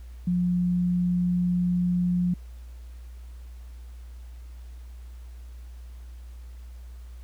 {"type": "tone", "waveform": "sine", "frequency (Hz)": 177.9, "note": "F3", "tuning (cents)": 32, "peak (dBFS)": -21, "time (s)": [0.27, 2.34], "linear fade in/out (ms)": 5, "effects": ["added 60 Hz sine -39 dBFS peak until 7.23 s", "pink hiss -60 dBFS RMS until 7.23 s"]}